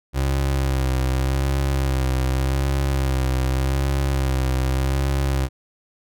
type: tone with vibrato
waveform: 30% pulse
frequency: 66.6 Hz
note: C2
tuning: 31 cents sharp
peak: -16 dBFS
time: 0.13-5.49 s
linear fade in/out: 50 ms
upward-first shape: sine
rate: 0.85 Hz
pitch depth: 45 cents each way
effects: none